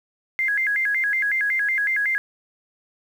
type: tone with vibrato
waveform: sine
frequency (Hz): 1864.7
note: A#6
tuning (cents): 0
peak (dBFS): -19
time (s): 0.39-2.18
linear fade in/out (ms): 0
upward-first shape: square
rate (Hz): 5.4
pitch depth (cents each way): 200
effects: 8-bit